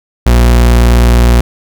40% pulse tone, 59.4 Hz, A#1, 33 cents sharp, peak -3 dBFS, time 0.26-1.41 s, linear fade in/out 5 ms, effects none

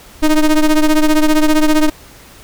square ring-modulated tone, 155.56 Hz, D#3, in tune, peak -6 dBFS, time 0.22-1.9 s, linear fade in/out 10 ms, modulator 148 Hz, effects pink hiss -40 dBFS RMS until 2.43 s

